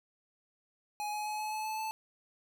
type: tone with pitch steps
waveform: square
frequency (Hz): 837 / 843.3 / 849.7 / 856.1 / 862.5 / 869 / 875.6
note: G#5 / G#5 / G#5 / A5 / A5 / A5 / A5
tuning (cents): +13 / +26 / +39 / -48 / -35 / -22 / -9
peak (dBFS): -35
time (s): 1-1.91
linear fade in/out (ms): 0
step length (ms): 130
effects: 12-bit